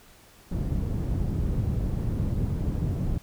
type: low-pass noise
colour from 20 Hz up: white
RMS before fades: -27 dBFS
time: 0.51-3.18 s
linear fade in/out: 5 ms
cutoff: 130 Hz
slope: 12 dB/octave
effects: pink hiss -54 dBFS RMS until 3.22 s